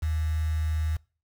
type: tone with quantisation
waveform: sine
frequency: 78.5 Hz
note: D#2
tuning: 16 cents sharp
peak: -24 dBFS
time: 0.02-0.97 s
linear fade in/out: 10 ms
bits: 7
effects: noise-tail reverb RT60 0.4 s tail -25 dB re dry